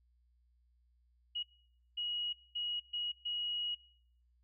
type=tone bursts at uneven times; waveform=sine; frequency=2900 Hz; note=F#7; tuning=35 cents flat; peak=-35 dBFS; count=5; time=1.35-1.43 / 1.97-2.33 / 2.55-2.8 / 2.93-3.12 / 3.25-3.75 s; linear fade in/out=10 ms; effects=noise-tail reverb RT60 0.7 s tail -23 dB re dry + added 60 Hz sine -68 dBFS peak until 4.43 s